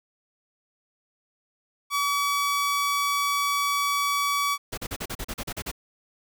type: tone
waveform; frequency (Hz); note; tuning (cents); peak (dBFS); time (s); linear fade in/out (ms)
sawtooth; 1140; C#6; +48; -19; 1.9-4.58; 50
type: noise bursts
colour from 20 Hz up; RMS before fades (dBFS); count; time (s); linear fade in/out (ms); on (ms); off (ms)
pink; -32; 11; 4.72-5.716; 10; 56; 38
effects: none